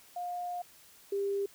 sine tone pair in turn, 710 / 398.5 Hz, F5 / G4, +28 / +28 cents, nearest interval minor seventh, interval 1000 cents, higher first, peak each -34 / -29 dBFS, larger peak second, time 0.16-0.62 / 1.12-1.46 s, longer first, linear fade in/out 5 ms, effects white hiss -58 dBFS RMS until 1.54 s

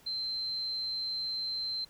sine tone, 4111 Hz, C8, 31 cents flat, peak -32 dBFS, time 0.06-1.85 s, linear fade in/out 10 ms, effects pink hiss -60 dBFS RMS until 1.89 s

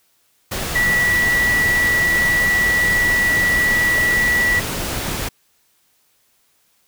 sine tone in noise, 1948 Hz, B6, 24 cents flat, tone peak -14 dBFS, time 0.75-4.6 s, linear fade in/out 10 ms, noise pink, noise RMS -24 dBFS, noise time 0.51-5.29 s, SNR +7 dB, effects white hiss -61 dBFS RMS until 6.87 s

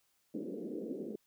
pink band-pass noise, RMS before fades -41 dBFS, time 0.34-1.16 s, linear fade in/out 5 ms, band 200 to 490 Hz, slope 48 dB/octave, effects white hiss -75 dBFS RMS until 1.26 s

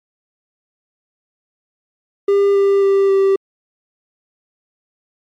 triangle tone with pitch steps, 400 / 396.5 / 393.1 / 389.7 Hz, G4 / G4 / G4 / G4, +35 / +20 / +5 / -10 cents, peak -8 dBFS, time 2.28-3.36 s, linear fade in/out 5 ms, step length 270 ms, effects MP3 64 kbps

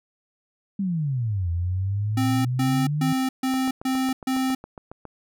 sine exponential two-way sweep, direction down then up, 203.6 to 83.8 to 160.2 Hz, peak -22 dBFS, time 0.79-3.13 s, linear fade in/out 5 ms, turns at 1.5 s
square tone bursts, 261.6 Hz, C4, in tune, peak -22 dBFS, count 6, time 2.17-4.55 s, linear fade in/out 5 ms, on 280 ms, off 140 ms
click train, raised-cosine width 1 ms, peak -24 dBFS, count 12, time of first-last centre 3.54-5.053 s, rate 7.27 Hz
effects none

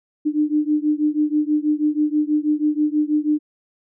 sine beating tone pair, 298.6 / 304.8 Hz, D4 / D#4, +29 / -36 cents, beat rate 6.2 Hz, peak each -19 / -20 dBFS, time 0.25-3.39 s, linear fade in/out 20 ms, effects none

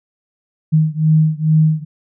sine beating tone pair, 155.5 / 157.8 Hz, D#3 / D#3, -1 / +25 cents, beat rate 2.3 Hz, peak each -13 / -14 dBFS, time 0.72-1.85 s, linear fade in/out 20 ms, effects none

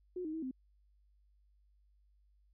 sine tone with pitch steps, 362.1 / 312.1 / 321.9 / 259.5 Hz, F#4 / D#4 / E4 / C4, -37 / +5 / -41 / -14 cents, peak -37 dBFS, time 0.16-0.512 s, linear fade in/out 5 ms, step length 88 ms, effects added 50 Hz sine -66 dBFS peak until 2.53 s

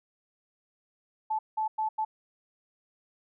sine tone bursts at uneven times, 870 Hz, A5, 20 cents flat, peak -26 dBFS, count 4, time 1.3-1.39 / 1.57-1.68 / 1.78-1.89 / 1.98-2.05 s, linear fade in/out 10 ms, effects none

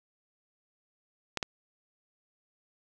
clicks, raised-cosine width 0.2 ms, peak -13 dBFS, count 2, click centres 1.373 / 1.428 s, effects none

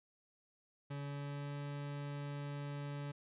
40% pulse tone with pitch glide, 142.2 to 143.6 Hz, C#3 to D3, +45 to -39 cents, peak -40 dBFS, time 0.9-3.12 s, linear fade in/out 10 ms, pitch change +16 cents, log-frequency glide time 1.01-1.55 s, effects resampled to 8000 Hz

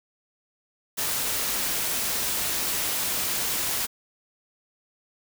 white noise, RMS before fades -27 dBFS, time 0.97-3.87 s, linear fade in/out 20 ms, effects none

